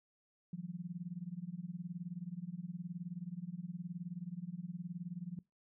sine tone with tremolo, 175.1 Hz, F3, 5 cents sharp, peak -37 dBFS, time 0.53-5.39 s, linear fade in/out 2 ms, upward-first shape sine, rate 19 Hz, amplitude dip 90%, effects noise-tail reverb RT60 0.2 s tail -22 dB re dry

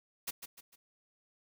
white noise with echo, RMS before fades -37 dBFS, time 0.27-0.31 s, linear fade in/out 10 ms, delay 150 ms, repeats 3, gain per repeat -8 dB, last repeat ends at 0.76 s, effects none

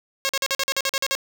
5% pulse tone bursts, 543 Hz, C#5, 36 cents flat, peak -9 dBFS, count 11, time 0.25-1.151 s, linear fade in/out 0 ms, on 41 ms, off 45 ms, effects none

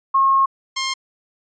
sine / 10% pulse tone pair in turn, 1082 / 1062.8 Hz, C#6 / C6, -42 / +27 cents, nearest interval unison, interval 31 cents, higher first, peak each -12 dBFS, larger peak neither, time 0.14-0.46 / 0.76-0.94 s, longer first, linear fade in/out 10 ms, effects resampled to 16000 Hz

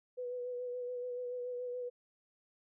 sine tone with vibrato, 493.9 Hz, B4, in tune, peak -37 dBFS, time 0.17-1.9 s, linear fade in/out 20 ms, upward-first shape sine, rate 7 Hz, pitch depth 24 cents each way, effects none

